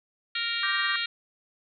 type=harmonic tone; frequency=465.5 Hz; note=A#4; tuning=2 cents flat; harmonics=3 / 4 / 5 / 6 / 7 / 8 / 9; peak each=-35 / -35 / -35 / -35 / -35 / -35 / -35 dBFS; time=0.35-1.06 s; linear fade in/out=5 ms
type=chord; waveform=sine; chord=G minor; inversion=second; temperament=just; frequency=1176 / 1568 / 1881.6 Hz; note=D6 / G6 / Bb6; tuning=+2 / 0 / +16 cents; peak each=-32 / -31 / -30 dBFS; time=0.63-0.96 s; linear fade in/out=2 ms
effects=none